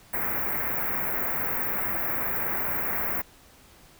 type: band-stop noise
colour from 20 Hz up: white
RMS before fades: -28 dBFS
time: 0.13-3.22 s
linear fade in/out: 10 ms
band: 2200 to 14000 Hz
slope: 48 dB/octave
effects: pink hiss -54 dBFS RMS until 3.99 s